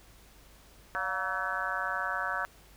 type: harmonic tone with a mistuned harmonic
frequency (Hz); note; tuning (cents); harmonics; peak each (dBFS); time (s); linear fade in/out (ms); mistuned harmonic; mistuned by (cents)
189.4; F#3; +41; 3 / 4 / 5 / 6 / 7 / 8 / 9; -43 / -39 / -39 / -38 / -37 / -34 / -38; 0.95-2.45; 0; 4; -98
effects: added 50 Hz sine -58 dBFS peak until 2.76 s + pink hiss -58 dBFS RMS until 2.76 s